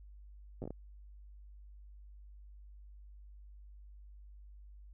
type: slowing click train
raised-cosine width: 2 ms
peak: -29 dBFS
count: 6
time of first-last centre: 0.62-0.706 s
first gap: 8 ms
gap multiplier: 1.39
effects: added 50 Hz sine -51 dBFS peak until 4.93 s